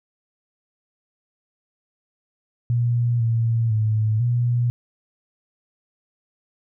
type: tone with pitch steps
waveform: sine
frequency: 119.5 / 114.9 / 108.7 / 120.7 Hz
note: A#2 / A#2 / A2 / B2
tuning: +43 / -25 / -21 / -39 cents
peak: -17 dBFS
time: 2.7-4.7 s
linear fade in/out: 0 ms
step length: 500 ms
effects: none